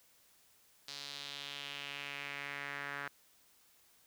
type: tone with band-pass filter sweep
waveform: sawtooth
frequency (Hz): 141.9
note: C#3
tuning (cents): +41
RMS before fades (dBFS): -44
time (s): 0.88-3.08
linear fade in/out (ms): 2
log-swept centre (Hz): 4500 to 1600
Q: 2.8
effects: white hiss -67 dBFS RMS until 4.06 s